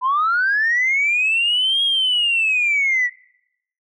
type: linear two-way sweep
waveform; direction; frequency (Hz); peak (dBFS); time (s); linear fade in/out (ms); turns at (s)
sine; up then down; 988 to 3290 to 1915; -14; 0.01-3.1; 50; 1.83
effects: noise-tail reverb RT60 0.8 s tail -24 dB re dry + tanh soft clip ceiling -11 dBFS